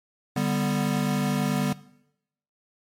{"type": "chord", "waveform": "square", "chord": "G major", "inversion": "second", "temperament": "equal", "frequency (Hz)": [146.83, 196, 246.9], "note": ["D3", "G3", "B3"], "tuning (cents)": [0, 0, 0], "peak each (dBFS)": -28, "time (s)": [0.36, 1.73], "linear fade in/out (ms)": 5}
{"type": "noise with exponential decay", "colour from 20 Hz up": "white", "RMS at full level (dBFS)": -39, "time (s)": [1.56, 1.65], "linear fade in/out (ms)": 5, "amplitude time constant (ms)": 18}
{"effects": ["noise-tail reverb RT60 0.8 s tail -19 dB re dry", "MP3 64 kbps"]}